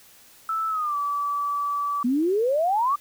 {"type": "tone with pitch glide", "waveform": "sine", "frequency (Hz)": [1316, 1152.3], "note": ["E6", "D6"], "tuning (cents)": [-3, -33], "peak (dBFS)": -23, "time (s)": [0.49, 2.03], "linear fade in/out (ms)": 2, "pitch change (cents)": -230, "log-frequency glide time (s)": [0.69, 0.96]}
{"type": "exponential sweep", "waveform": "sine", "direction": "up", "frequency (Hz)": [233.1, 1200], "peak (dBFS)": -19, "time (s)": [2.04, 2.96], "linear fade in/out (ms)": 10}
{"effects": ["white hiss -52 dBFS RMS until 3 s"]}